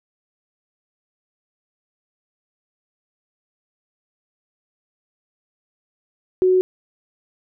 sine tone, 370 Hz, F#4, in tune, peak -12 dBFS, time 6.42-6.61 s, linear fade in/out 0 ms, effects none

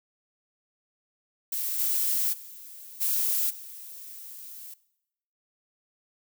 violet noise with level steps, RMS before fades -30 / -26 / -45 / -26 / -43 dBFS, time 1.52-4.74 s, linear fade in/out 5 ms, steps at 1.78 / 2.32 / 3 / 3.49 s, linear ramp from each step 20 ms, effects noise-tail reverb RT60 0.8 s tail -19 dB re dry

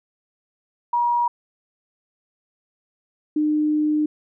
sine tone pair in turn, 956 / 303 Hz, A#5 / D#4, +43 / -46 cents, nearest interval octave + minor sixth, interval 1989 cents, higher first, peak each -17 dBFS, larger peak neither, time 0.93-1.28 / 3.36-4.06 s, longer second, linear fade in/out 5 ms, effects none

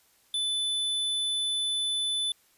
square tone, 3500 Hz, A7, 10 cents flat, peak -27 dBFS, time 0.34-2.32 s, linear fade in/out 2 ms, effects white hiss -64 dBFS RMS until 2.57 s + resampled to 32000 Hz

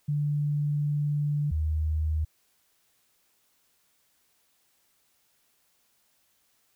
sine tone pair in turn, 146.83 / 77.78 Hz, D3 / D#2, 0 / 0 cents, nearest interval major seventh, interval 1100 cents, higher first, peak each -24 / -24 dBFS, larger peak neither, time 0.08-1.51 / 1.51-2.25 s, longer first, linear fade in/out 10 ms, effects white hiss -69 dBFS RMS until 6.75 s

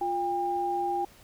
sine tone pair together, 351.1 / 802 Hz, F4 / G5, +9 / +39 cents, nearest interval octave + major second, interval 1430 cents, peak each -32 / -27 dBFS, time 0.01-1.05 s, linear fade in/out 5 ms, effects pink hiss -55 dBFS RMS until 1.23 s

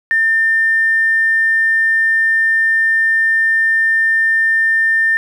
triangle tone with tanh clipping, 1800 Hz, A6, 39 cents sharp, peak -10 dBFS, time 0.11-5.17 s, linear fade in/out 0 ms, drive 2 dB, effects none

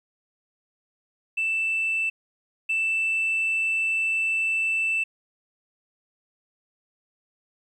sine tone pair in turn, 2654 / 2654 Hz, E7 / E7, +11 / +11 cents, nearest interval unison, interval 0 cents, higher neither, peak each -21 / -20 dBFS, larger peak second, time 1.37-2.1 / 2.69-5.04 s, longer second, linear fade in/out 10 ms, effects tanh soft clip ceiling -19 dBFS + 10-bit

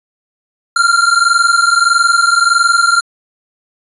square tone pair together, 1375.3 / 1396.9 Hz, F6 / F6, -27 / 0 cents, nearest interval unison, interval 27 cents, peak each -12 dBFS, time 0.76-3.01 s, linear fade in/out 5 ms, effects resampled to 24000 Hz

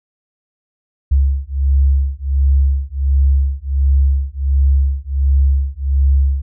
sine beating tone pair, 67.9 / 69.3 Hz, C#2 / C#2, -35 / 0 cents, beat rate 1.4 Hz, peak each -14 dBFS, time 1.11-6.42 s, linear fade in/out 10 ms, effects none

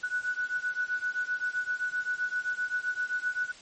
sine beating tone pair, 1475 / 1482.7 Hz, F#6 / F#6, -6 / +3 cents, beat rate 7.7 Hz, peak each -31 / -32 dBFS, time 0.03-3.52 s, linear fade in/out 10 ms, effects white hiss -50 dBFS RMS until 3.61 s + MP3 32 kbps

